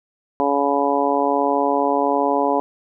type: harmonic tone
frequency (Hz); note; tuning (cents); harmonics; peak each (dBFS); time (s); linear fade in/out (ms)
141.3; C#3; +34; 2 / 3 / 4 / 5 / 6 / 7; -23 / -23 / -23 / -23 / -23 / -23; 0.4-2.6; 0
effects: none